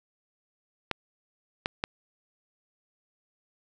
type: clicks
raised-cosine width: 0.3 ms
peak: -11 dBFS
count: 3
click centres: 0.913 / 1.659 / 1.839 s
effects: none